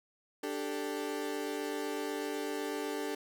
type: chord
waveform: 35% pulse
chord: D suspended fourth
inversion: none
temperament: equal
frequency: 293.7 / 392 / 440 Hz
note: D4 / G4 / A4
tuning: 0 / 0 / 0 cents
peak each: -37 / -38 / -37 dBFS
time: 0.43-3.15 s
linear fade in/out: 5 ms
effects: none